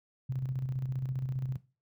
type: tone with tremolo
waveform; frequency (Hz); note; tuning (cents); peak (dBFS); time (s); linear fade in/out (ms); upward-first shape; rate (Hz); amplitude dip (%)
sine; 130.81; C3; 0; -29; 0.29-1.57; 10; square; 15; 45
effects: noise-tail reverb RT60 0.3 s tail -17 dB re dry